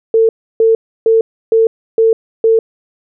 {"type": "tone bursts", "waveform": "sine", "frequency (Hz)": 449.9, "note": "A4", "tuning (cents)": 39, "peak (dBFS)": -6, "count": 6, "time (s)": [0.14, 2.59], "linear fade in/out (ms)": 2, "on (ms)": 150, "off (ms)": 310, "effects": []}